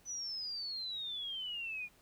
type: exponential sweep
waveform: sine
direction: down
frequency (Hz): 6040 to 2406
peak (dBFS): -38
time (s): 0.05-1.89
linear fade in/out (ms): 50
effects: pink hiss -66 dBFS RMS until 2.01 s